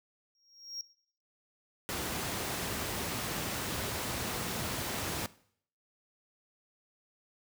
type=tone with exponential growth; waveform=triangle; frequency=5588 Hz; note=F8; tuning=in tune; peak=-33 dBFS; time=0.35-0.81 s; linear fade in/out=1 ms; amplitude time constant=100 ms
type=noise; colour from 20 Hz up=pink; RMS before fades=-35 dBFS; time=1.89-5.26 s; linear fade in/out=0 ms
effects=noise-tail reverb RT60 0.6 s tail -19 dB re dry + high-pass 80 Hz 12 dB/octave